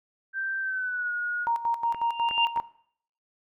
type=tone with pitch glide; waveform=sine; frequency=1566 to 1444.3 Hz; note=G6 to F#6; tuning=-2 to -42 cents; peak=-27 dBFS; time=0.33-1.48 s; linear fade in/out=50 ms; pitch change=-140 cents; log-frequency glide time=0.6-1.12 s
type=tone with tremolo; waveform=sine; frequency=932.3 Hz; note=A#5; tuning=in tune; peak=-22 dBFS; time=1.47-2.6 s; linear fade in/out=0 ms; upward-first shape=square; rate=5.5 Hz; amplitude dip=65%
type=tone with exponential growth; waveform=sine; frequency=2794 Hz; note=F7; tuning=in tune; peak=-20 dBFS; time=1.85-2.45 s; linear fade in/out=1 ms; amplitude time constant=130 ms
type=clicks; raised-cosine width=0.5 ms; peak=-23 dBFS; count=3; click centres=1.946 / 2.311 / 2.574 s
effects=noise-tail reverb RT60 0.6 s tail -18 dB re dry